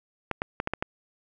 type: clicks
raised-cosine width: 0.5 ms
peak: -12 dBFS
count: 6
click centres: 0.313 / 0.419 / 0.601 / 0.674 / 0.736 / 0.825 s
effects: none